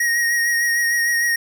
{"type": "tone with vibrato", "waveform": "square", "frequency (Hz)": 1878, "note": "A#6", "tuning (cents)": 12, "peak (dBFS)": -17, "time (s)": [0, 1.36], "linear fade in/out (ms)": 5, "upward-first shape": "sine", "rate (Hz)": 6.6, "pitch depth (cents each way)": 23, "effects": ["9-bit"]}